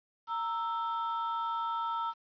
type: ring-modulated tone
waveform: triangle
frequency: 1123 Hz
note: C#6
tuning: 22 cents sharp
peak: -26 dBFS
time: 0.27-2.14 s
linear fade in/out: 50 ms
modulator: 198 Hz
effects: resampled to 11025 Hz + 10-bit